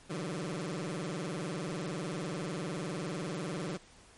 20% pulse tone with vibrato, 167.9 Hz, E3, 32 cents sharp, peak -30 dBFS, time 0.09-3.78 s, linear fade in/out 20 ms, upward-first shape sine, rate 20 Hz, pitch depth 270 cents each way, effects pink hiss -58 dBFS RMS until 4.17 s + MP3 48 kbps

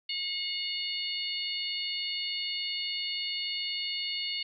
harmonic tone with a mistuned harmonic, 721 Hz, F#5, 45 cents flat, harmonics 3 / 4 / 5 / 6, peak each -39 / -35 / -40 / -35 dBFS, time 0.09-4.43 s, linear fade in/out 5 ms, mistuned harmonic 6, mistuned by +28 cents, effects none

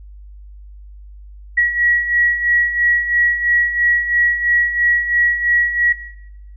sine beating tone pair, 1917 / 1920 Hz, A#6 / B6, +48 / -49 cents, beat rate 3 Hz, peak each -20 / -13 dBFS, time 1.57-5.93 s, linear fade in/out 10 ms, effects noise-tail reverb RT60 0.9 s tail -17 dB re dry + added 50 Hz sine -35 dBFS peak until 6.56 s

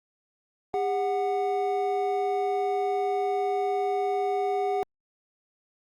triangle tone pair together, 402.6 / 740 Hz, G4 / F#5, +46 / 0 cents, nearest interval major seventh, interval 1054 cents, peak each -25 dBFS, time 0.74-4.83 s, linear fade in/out 0 ms, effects Opus 48 kbps

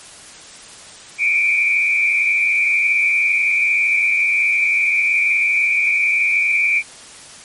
sine tone with frequency modulation, 2349 Hz, D7, in tune, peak -13 dBFS, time 1.18-6.83 s, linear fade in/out 50 ms, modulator 91.1 Hz, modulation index 1.1, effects white hiss -39 dBFS RMS until 7.44 s + MP3 48 kbps

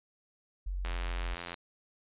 sine tone, 46.25 Hz, F#1, in tune, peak -32 dBFS, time 0.66-1.35 s, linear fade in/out 10 ms
click train, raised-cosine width 0.3 ms, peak -23 dBFS, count 61, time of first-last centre 0.85-1.542 s, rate 86.7 Hz
effects resampled to 8000 Hz

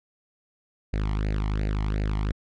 sawtooth tone with flanger, 51.91 Hz, G#1, in tune, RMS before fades -26 dBFS, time 0.93-2.32 s, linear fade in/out 5 ms, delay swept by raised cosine 0.44 to 0.98 ms, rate 2.8 Hz, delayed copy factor +0.8, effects low-pass 4000 Hz 12 dB/octave

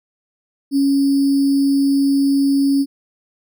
sine tone with sample-and-hold, 277.2 Hz, C#4, in tune, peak -12 dBFS, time 0.71-2.86 s, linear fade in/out 50 ms, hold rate 4900 Hz, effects none

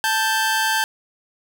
sawtooth tone pair together, 880 / 1570 Hz, A5 / G6, 0 / +2 cents, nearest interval minor seventh, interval 1002 cents, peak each -17 dBFS, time 0.04-0.84 s, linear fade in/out 0 ms, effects none

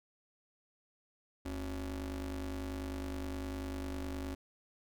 35% pulse ring-modulated tone, 98.7 Hz, G2, 12 cents sharp, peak -33 dBFS, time 1.45-4.35 s, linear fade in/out 10 ms, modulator 173 Hz, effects none

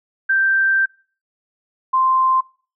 sine tone pair in turn, 1568 / 1044.1 Hz, G6 / C6, 0 / -4 cents, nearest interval perfect fifth, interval 704 cents, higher first, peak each -13 dBFS, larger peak neither, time 0.29-0.86 / 1.93-2.41 s, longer first, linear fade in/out 10 ms, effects noise-tail reverb RT60 0.4 s tail -23 dB re dry

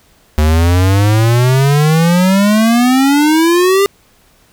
square exponential sweep, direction up, 74.7 to 404.2 Hz, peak -8 dBFS, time 0.38-3.86 s, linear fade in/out 0 ms, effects pink hiss -50 dBFS RMS until 4.52 s

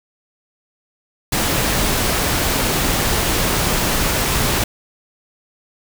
pink noise, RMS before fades -18 dBFS, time 1.32-4.64 s, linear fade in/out 5 ms, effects none

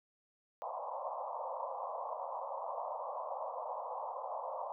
white band-pass noise, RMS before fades -41 dBFS, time 0.62-4.72 s, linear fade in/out 0 ms, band 510 to 1100 Hz, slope 96 dB/octave, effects none

